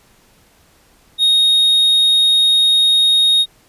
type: tone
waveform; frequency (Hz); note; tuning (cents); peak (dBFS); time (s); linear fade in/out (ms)
triangle; 3730; A#7; 0; -8; 1.18-3.46; 50
effects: pink hiss -52 dBFS RMS until 3.68 s + resampled to 32000 Hz